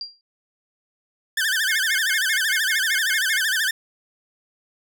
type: tone with exponential decay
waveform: sine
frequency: 4759 Hz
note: D8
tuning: 22 cents sharp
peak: -25 dBFS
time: 0.01-0.21 s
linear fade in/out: 1 ms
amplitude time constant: 42 ms
type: tone with vibrato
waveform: sawtooth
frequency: 1652 Hz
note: G#6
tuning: 10 cents flat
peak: -16 dBFS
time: 1.37-3.71 s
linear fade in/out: 5 ms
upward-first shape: sine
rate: 13 Hz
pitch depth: 170 cents each way
type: tone bursts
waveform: triangle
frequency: 2146 Hz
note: C7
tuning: 43 cents sharp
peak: -23 dBFS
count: 9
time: 1.69-3.389 s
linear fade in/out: 5 ms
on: 91 ms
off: 110 ms
effects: none